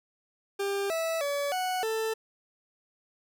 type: tone with pitch steps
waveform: 40% pulse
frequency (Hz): 398.2 / 654 / 570 / 739 / 443.1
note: G4 / E5 / C#5 / F#5 / A4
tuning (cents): +27 / -14 / +48 / -2 / +12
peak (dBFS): -27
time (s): 0.59-2.14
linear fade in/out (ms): 10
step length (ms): 310
effects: none